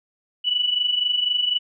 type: tone pair together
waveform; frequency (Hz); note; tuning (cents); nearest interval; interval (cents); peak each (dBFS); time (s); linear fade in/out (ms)
sine; 2936 / 2960; F#7 / F#7; -14 / 0; unison; 14; -25 / -20; 0.44-1.59; 20
effects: none